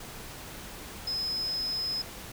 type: tone in noise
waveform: sine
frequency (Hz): 5100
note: D#8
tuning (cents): +42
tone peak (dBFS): -29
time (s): 1.07-2.02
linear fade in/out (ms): 5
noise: pink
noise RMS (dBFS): -43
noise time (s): 0-2.32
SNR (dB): +11
effects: none